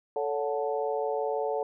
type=harmonic tone with a mistuned harmonic; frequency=146.4 Hz; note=D3; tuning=5 cents flat; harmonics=3 / 4 / 5 / 6; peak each=-30 / -32 / -34 / -36 dBFS; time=0.16-1.63 s; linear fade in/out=2 ms; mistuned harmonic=4; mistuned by=-63 cents; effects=none